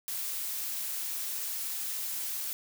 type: noise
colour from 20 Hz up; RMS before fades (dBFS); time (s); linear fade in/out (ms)
blue; -35; 0.08-2.53; 0
effects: none